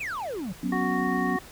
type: exponential sweep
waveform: triangle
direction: down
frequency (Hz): 2700 to 165.2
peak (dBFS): -28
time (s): 0-0.53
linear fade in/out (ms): 10
type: chord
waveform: sine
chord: F# suspended fourth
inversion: none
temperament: equal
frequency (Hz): 185 / 246.9 / 277.2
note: F#3 / B3 / C#4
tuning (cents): 0 / 0 / 0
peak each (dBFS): -30 / -29 / -30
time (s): 0.63-1.37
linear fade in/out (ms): 5
type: harmonic tone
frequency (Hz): 370.7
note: F#4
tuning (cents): +3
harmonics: 1 / 2 / 3 / 5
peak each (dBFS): -32 / -32 / -32 / -32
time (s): 0.72-1.39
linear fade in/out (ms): 5
effects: pink hiss -47 dBFS RMS until 1.51 s